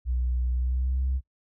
sine tone with pitch glide, 61.74 to 65.41 Hz, B1 to C2, 0 to 0 cents, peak -22 dBFS, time 0.05-1.21 s, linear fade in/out 50 ms, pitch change +100 cents, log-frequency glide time 0.53-1.03 s, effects noise-tail reverb RT60 0.1 s tail -21 dB re dry + tanh soft clip ceiling -20 dBFS

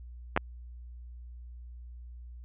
clicks, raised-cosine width 0.5 ms, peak -10 dBFS, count 2, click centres 0.364 / 0.375 s, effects added 60 Hz sine -43 dBFS peak until 2.44 s + resampled to 8000 Hz

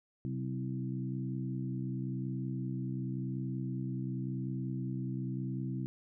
harmonic tone with a mistuned harmonic, 65.41 Hz, C2, in tune, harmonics 2 / 3 / 4 / 5, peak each -36 / -40 / -42 / -44 dBFS, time 0.25-5.86 s, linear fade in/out 0 ms, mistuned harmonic 3, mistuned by -40 cents, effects none

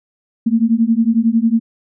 sine beating tone pair, 222.6 / 233.6 Hz, A3 / A#3, +20 / +4 cents, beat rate 11 Hz, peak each -14 dBFS, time 0.46-1.6 s, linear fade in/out 10 ms, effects none

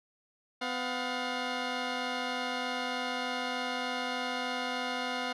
10% pulse tone pair together, 252.1 / 713 Hz, B3 / F5, +36 / +36 cents, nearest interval octave + tritone, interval 1800 cents, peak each -26 dBFS, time 0.61-5.33 s, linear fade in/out 10 ms, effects low-pass 5000 Hz 12 dB/octave

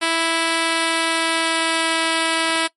5% pulse tone with pitch glide, 329.3 to 326.5 Hz, E4 to E4, -2 to -17 cents, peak -6 dBFS, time 0.01-2.68 s, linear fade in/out 20 ms, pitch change -15 cents, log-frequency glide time 0.51-1.97 s, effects noise-tail reverb RT60 0.1 s tail -20 dB re dry + MP3 48 kbps

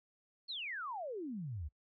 sine exponential sweep, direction down, 4435 to 66.9 Hz, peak -39 dBFS, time 0.48-1.69 s, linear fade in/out 20 ms, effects noise-tail reverb RT60 0.1 s tail -25 dB re dry

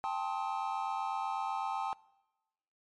triangle chord, A half-diminished seventh, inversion third, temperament just, 792 / 880 / 1056 / 1267.2 Hz, G5 / A5 / C6 / Eb6, +18 / 0 / +16 / +31 cents, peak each -34 / -35 / -39 / -39 dBFS, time 0.04-1.93 s, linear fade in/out 0 ms, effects noise-tail reverb RT60 1.0 s tail -23 dB re dry + MP3 48 kbps

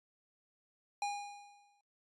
square tone with exponential decay, 815 Hz, G#5, 33 cents flat, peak -33 dBFS, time 1.02-1.81 s, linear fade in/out 2 ms, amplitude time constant 170 ms, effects noise-tail reverb RT60 0.4 s tail -26 dB re dry + resampled to 22050 Hz

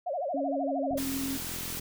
sine tone with vibrato, 629 Hz, D#5, 19 cents sharp, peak -29 dBFS, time 0.06-0.99 s, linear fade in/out 10 ms, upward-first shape sine, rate 13 Hz, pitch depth 270 cents each way
sine tone with pitch glide, 277.2 to 270.6 Hz, C#4 to C#4, 0 to -42 cents, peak -31 dBFS, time 0.34-1.37 s, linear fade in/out 5 ms, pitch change -42 cents, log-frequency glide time 0.51-0.99 s
click train, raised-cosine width 3 ms, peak -30 dBFS, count 39, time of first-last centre 0.91-1.796 s, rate 42.9 Hz
white high-pass noise, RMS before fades -37 dBFS, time 0.97-1.8 s, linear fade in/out 10 ms, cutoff 160 Hz, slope 96 dB/octave
effects none

